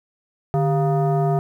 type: tone with frequency modulation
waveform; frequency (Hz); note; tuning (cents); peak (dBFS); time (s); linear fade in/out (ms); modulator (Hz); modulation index
sine; 149.9; D3; +36; -16; 0.54-1.39; 0; 546; 1
effects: 9-bit